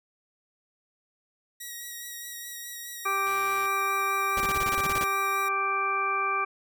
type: tone with vibrato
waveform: 5% pulse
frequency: 1905 Hz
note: A#6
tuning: 37 cents sharp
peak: -27 dBFS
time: 1.6-5.49 s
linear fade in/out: 10 ms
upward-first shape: sine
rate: 4.8 Hz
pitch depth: 19 cents each way
type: harmonic tone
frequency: 392 Hz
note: G4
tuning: in tune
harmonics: 1 / 2 / 3 / 4 / 6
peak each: -36 / -37 / -26 / -36 / -31 dBFS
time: 3.05-6.45 s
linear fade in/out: 10 ms
type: click train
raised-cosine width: 0.2 ms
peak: -27 dBFS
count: 47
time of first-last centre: 3.27-3.657 s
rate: 119 Hz
type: noise bursts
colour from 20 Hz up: pink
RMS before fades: -32 dBFS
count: 12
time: 4.37-5.042 s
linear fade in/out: 2 ms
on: 34 ms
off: 24 ms
effects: none